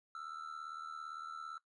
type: tone with amplitude modulation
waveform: triangle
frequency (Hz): 1331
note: E6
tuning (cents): +16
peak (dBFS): -38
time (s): 0.15-1.58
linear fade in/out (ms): 2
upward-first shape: sine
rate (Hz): 77.7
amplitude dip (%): 75
effects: noise-tail reverb RT60 0.1 s tail -17 dB re dry + resampled to 22050 Hz